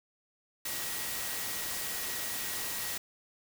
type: tone in noise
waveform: sine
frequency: 1907 Hz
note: A#6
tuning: 39 cents sharp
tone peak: -46 dBFS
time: 0.65-2.98 s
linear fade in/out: 5 ms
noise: white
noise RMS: -36 dBFS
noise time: 0.65-2.98 s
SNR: -13 dB
effects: none